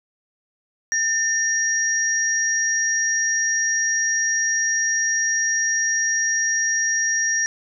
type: tone pair together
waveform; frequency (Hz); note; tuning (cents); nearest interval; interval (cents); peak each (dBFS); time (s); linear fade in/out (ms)
sine; 1800 / 5715; A6 / F8; +39 / +39; octave + minor sixth; 2000; -21; 0.92-7.46; 0
effects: none